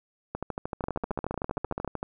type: two click trains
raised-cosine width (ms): 1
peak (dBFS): -16 / -17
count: 16 / 23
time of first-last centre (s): 0.84-1.847 / 0.35-2.029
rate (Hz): 14.9 / 13.1
effects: none